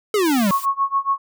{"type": "exponential sweep", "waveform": "square", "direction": "down", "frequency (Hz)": [440, 185], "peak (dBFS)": -16, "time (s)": [0.14, 0.51], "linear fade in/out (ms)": 2}
{"type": "noise", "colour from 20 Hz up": "blue", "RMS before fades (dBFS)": -33, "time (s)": [0.24, 0.66], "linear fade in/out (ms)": 20}
{"type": "tone with tremolo", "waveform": "sine", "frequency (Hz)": 1100, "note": "C#6", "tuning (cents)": -14, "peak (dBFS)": -14, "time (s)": [0.51, 1.18], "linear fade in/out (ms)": 2, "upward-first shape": "sine", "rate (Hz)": 7.1, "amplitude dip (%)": 95}
{"effects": []}